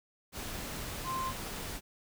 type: tone in noise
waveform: sine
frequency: 1047 Hz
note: C6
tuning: 1 cent sharp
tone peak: -33 dBFS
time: 1.04-1.33 s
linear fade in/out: 50 ms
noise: pink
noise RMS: -40 dBFS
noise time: 0.32-1.81 s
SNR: +4 dB
effects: none